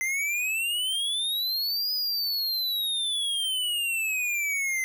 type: exponential two-way sweep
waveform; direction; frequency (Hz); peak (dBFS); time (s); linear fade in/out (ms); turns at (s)
square; up then down; 2053 to 5000 to 2053; -26; 0.01-4.84; 0; 1.93
effects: none